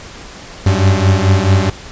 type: beating tone pair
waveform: 40% pulse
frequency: 93.7 / 98.3 Hz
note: F#2 / G2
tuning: +22 / +5 cents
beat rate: 4.6 Hz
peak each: -11 dBFS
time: 0.66-1.7 s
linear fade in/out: 5 ms
effects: pink hiss -33 dBFS RMS until 1.91 s + resampled to 16000 Hz